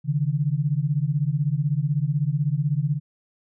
sine beating tone pair, 138.59 / 154.59 Hz, C#3 / D#3, 0 / -11 cents, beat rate 16 Hz, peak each -23 dBFS, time 0.04-3 s, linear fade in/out 50 ms, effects none

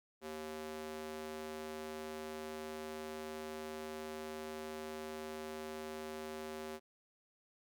square tone with high-pass filter, 77.7 Hz, D#2, 2 cents flat, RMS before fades -45 dBFS, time 0.21-6.8 s, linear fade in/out 50 ms, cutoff 350 Hz, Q 1.6, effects none

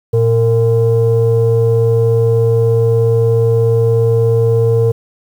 sine tone pair together, 114.6 / 458.4 Hz, A#2 / A#4, -29 / -29 cents, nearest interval 2 octaves, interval 2400 cents, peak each -10 dBFS, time 0.13-4.92 s, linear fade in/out 10 ms, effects tanh soft clip ceiling -4 dBFS + 7-bit

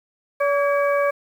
harmonic tone with a mistuned harmonic, 570 Hz, C#5, 48 cents sharp, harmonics 1 / 2 / 3 / 4, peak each -18 / -24 / -28 / -30 dBFS, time 0.4-1.11 s, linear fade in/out 10 ms, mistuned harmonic 3, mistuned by -68 cents, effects 8-bit

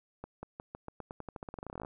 accelerating click train, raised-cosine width 1 ms, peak -27 dBFS, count 24, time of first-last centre 0.24-1.849 s, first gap 190 ms, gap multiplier 0.89, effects none

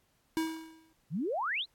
square tone with exponential decay, 321.7 Hz, E4, 42 cents flat, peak -27 dBFS, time 0.37-0.93 s, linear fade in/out 0 ms, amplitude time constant 120 ms
sine exponential sweep, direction up, 133.6 to 4334 Hz, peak -30 dBFS, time 1.1-1.66 s, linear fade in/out 50 ms
effects pink hiss -72 dBFS RMS until 1.74 s + AAC 64 kbps

